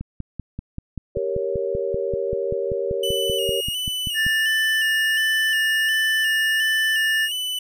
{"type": "click train", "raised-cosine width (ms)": 5, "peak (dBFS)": -17, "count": 23, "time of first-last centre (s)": [0.01, 4.265], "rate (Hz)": 5.17}
{"type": "chord", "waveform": "sine", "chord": "G diminished", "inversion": "none", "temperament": "equal", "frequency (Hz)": [392, 466.2, 554.4], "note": ["G4", "Bb4", "Db5"], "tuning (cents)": [0, 0, 0], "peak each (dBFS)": -26, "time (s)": [1.15, 3.61], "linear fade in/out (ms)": 10}
{"type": "tone with vibrato", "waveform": "45% pulse", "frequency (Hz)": 2929, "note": "F#7", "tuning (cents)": -18, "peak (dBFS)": -24, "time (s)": [3.03, 7.59], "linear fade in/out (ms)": 5, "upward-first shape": "square", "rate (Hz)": 1.4, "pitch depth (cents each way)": 38}
{"type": "tone", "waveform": "triangle", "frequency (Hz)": 1769, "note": "A6", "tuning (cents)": 9, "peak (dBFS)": -17, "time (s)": [4.14, 7.29], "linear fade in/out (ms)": 50}
{"effects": []}